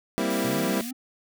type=chord; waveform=25% pulse; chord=C dominant seventh; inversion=second; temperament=equal; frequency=196 / 233.1 / 261.6 / 329.6 Hz; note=G3 / Bb3 / C4 / E4; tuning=0 / 0 / 0 / 0 cents; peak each=-26 dBFS; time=0.18-0.81 s; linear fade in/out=0 ms
type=high-pass noise; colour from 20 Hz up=white; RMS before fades=-38 dBFS; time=0.3-0.91 s; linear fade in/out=5 ms; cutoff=1600 Hz; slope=48 dB/octave
type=exponential sweep; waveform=triangle; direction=up; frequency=120.9 to 266 Hz; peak=-31 dBFS; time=0.44-0.93 s; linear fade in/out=10 ms
effects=none